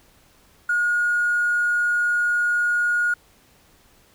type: tone with hard clipping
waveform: triangle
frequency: 1438 Hz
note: F#6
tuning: 50 cents flat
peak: -18 dBFS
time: 0.69-3.14 s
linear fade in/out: 5 ms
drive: 3 dB
effects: pink hiss -56 dBFS RMS until 4.14 s